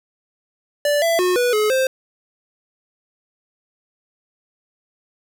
square tone with pitch steps, 584 / 668 / 362.7 / 489.3 / 425.7 / 524 Hz, D5 / E5 / F#4 / B4 / G#4 / C5, -10 / +23 / -34 / -16 / +43 / +2 cents, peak -16 dBFS, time 0.85-1.87 s, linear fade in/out 2 ms, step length 170 ms, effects none

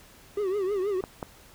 triangle tone with vibrato, 392 Hz, G4, in tune, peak -23 dBFS, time 0.37-1.01 s, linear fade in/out 5 ms, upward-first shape triangle, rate 6.3 Hz, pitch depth 150 cents each way
clicks, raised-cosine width 1 ms, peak -18 dBFS, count 2, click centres 1.039 / 1.228 s
effects pink hiss -53 dBFS RMS until 1.54 s

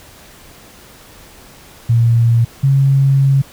sine tone pair in turn, 116.54 / 136.72 Hz, A#2 / C#3, 0 / -24 cents, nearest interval minor third, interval 276 cents, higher second, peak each -8 dBFS, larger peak neither, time 1.89-2.45 / 2.63-3.42 s, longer second, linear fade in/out 10 ms, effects pink hiss -41 dBFS RMS until 3.52 s

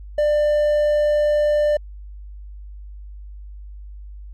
triangle tone, 595 Hz, D5, 22 cents sharp, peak -13 dBFS, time 0.18-1.77 s, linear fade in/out 5 ms, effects added 50 Hz sine -34 dBFS peak until 4.33 s + Opus 48 kbps

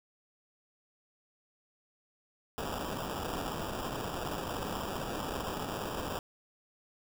white noise with sample-and-hold, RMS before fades -37 dBFS, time 2.58-6.19 s, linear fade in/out 0 ms, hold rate 2100 Hz, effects none

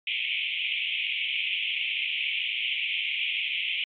pink band-pass noise, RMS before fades -29 dBFS, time 0.07-3.84 s, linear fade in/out 2 ms, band 2200 to 3300 Hz, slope 96 dB/octave, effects MP3 48 kbps

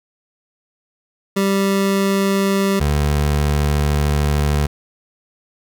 25% pulse tone pair in turn, 196 / 73.42 Hz, G3 / D2, 0 / 0 cents, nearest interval octave + perfect fourth, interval 1700 cents, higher first, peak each -11 dBFS, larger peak neither, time 1.36-2.8 / 2.8-4.67 s, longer second, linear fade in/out 10 ms, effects none

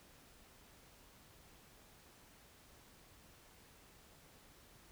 silence, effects pink hiss -63 dBFS RMS until 4.91 s

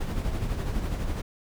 brown noise with tremolo, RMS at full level -27 dBFS, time 0-1.22 s, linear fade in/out 10 ms, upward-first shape sine, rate 12 Hz, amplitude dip 45%, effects none

